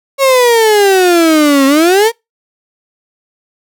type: exponential two-way sweep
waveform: 35% pulse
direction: down then up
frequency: 554.4 to 267.4 to 474.7 Hz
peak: -4 dBFS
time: 0.18-2.12 s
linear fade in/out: 50 ms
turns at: 1.66 s
effects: noise-tail reverb RT60 0.2 s tail -26 dB re dry